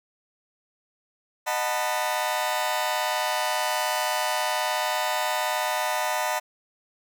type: chord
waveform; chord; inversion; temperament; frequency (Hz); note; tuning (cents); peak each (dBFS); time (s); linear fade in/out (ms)
sawtooth; B dominant seventh; first; just; 617.4 / 740.8 / 889 / 987.8; D#5 / F#5 / A5 / B5; -14 / +2 / +18 / 0; -26; 1.46-6.4; 20
effects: none